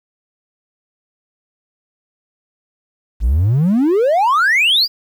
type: exponential sweep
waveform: triangle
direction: up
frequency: 50.3 to 4999 Hz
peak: -8 dBFS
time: 3.2-4.88 s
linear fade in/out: 50 ms
effects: tanh soft clip ceiling -5 dBFS + 8-bit